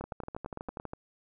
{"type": "two click trains", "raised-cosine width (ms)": 1, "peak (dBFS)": [-24, -24], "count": [8, 12], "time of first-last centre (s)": [[0.01, 0.799], [0.04, 0.934]], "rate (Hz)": [8.87, 12.3], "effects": []}